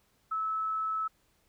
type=tone; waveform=sine; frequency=1302 Hz; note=E6; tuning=22 cents flat; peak=-29 dBFS; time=0.31-1.08 s; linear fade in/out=10 ms; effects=pink hiss -70 dBFS RMS until 1.48 s